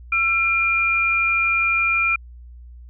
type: tone pair together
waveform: sine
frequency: 1347 / 2400 Hz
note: E6 / D7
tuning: +37 / +37 cents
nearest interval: minor seventh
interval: 1000 cents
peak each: -23 / -17 dBFS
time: 0.12-2.16 s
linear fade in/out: 5 ms
effects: added 60 Hz sine -38 dBFS peak until 2.89 s